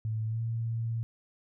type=tone with pitch glide; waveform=sine; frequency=110 to 114.54 Hz; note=A2 to A#2; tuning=0 to -30 cents; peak=-29 dBFS; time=0.05-1.03 s; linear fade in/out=0 ms; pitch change=+70 cents; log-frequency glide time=0.27-0.4 s; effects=none